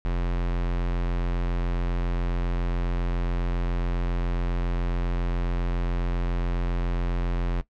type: tone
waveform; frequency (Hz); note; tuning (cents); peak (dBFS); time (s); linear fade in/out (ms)
square; 43.65; F1; 0; -24; 0.05-7.61; 0
effects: noise-tail reverb RT60 0.1 s tail -17 dB re dry + low-pass 3000 Hz 12 dB/octave